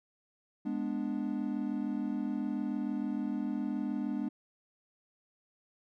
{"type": "chord", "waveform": "triangle", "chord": "G# diminished", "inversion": "none", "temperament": "equal", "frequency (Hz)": [207.7, 246.9, 293.7], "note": ["G#3", "B3", "D4"], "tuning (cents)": [0, 0, 0], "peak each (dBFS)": -34, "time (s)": [0.65, 4.29], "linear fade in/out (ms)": 10, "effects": []}